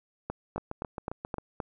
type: two click trains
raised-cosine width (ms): 1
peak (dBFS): -18 / -21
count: 6 / 7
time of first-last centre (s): 0.3-1.602 / 0.58-1.383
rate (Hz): 3.84 / 7.47
effects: none